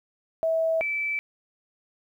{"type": "tone pair in turn", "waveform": "sine", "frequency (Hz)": [650, 2316], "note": ["E5", "D7"], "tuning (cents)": [-24, -25], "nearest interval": "octave + minor seventh", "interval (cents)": 2199, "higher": "second", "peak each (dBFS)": [-21, -25], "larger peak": "first", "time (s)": [[0.43, 0.81], [0.81, 1.19]], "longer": "neither", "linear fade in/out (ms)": 0, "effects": ["10-bit"]}